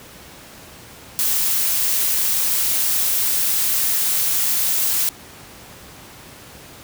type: noise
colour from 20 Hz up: blue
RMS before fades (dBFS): -19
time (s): 1.19-5.09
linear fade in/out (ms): 0
effects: pink hiss -41 dBFS RMS until 6.83 s + high-pass 60 Hz 12 dB/octave